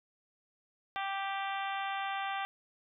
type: harmonic tone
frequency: 392 Hz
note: G4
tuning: in tune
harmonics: 2 / 3 / 4 / 5 / 6 / 7 / 8 / 9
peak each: -36 / -40 / -42 / -44 / -46 / -47 / -48 / -49 dBFS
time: 0.96-2.45 s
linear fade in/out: 0 ms
effects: none